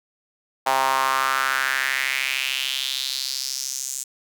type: tone with high-pass filter sweep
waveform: sawtooth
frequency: 133.1 Hz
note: C3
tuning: 30 cents sharp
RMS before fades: -24 dBFS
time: 0.66-4.04 s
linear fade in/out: 10 ms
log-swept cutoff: 820 to 7400 Hz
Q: 3.6
effects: none